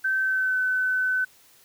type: tone with pitch glide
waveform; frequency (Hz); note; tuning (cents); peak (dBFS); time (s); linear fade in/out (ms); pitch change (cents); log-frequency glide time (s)
sine; 1545 to 1513.2; G6 to F#6; -26 to +38; -21; 0.04-1.25; 10; -36; 0.21-0.58
effects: white hiss -56 dBFS RMS until 1.64 s